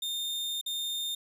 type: tone with dropouts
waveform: 40% pulse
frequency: 3637 Hz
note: A#7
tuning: 43 cents flat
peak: -30 dBFS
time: 0.02-1.15 s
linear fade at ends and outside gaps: 5 ms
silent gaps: 0.613-0.661 s
effects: none